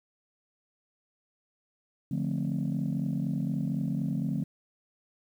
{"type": "chord", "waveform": "sine", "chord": "D minor seventh", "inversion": "none", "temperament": "just", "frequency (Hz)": [146.83, 176.2, 220.2, 264.3], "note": ["D3", "F3", "A3", "C4"], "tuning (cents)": [0, 16, 2, 18], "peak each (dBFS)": [-31, -32, -32, -34], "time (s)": [2.11, 4.44], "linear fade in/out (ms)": 5, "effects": ["tanh soft clip ceiling -21 dBFS", "10-bit"]}